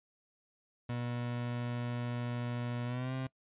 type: tone with pitch glide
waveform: 30% pulse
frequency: 120.9 to 131.08 Hz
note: B2 to C3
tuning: -36 to +4 cents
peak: -32 dBFS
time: 0.89-3.27 s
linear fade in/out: 5 ms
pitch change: +140 cents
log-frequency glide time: 2.85-3.14 s
effects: noise-tail reverb RT60 0.1 s tail -22 dB re dry + resampled to 8000 Hz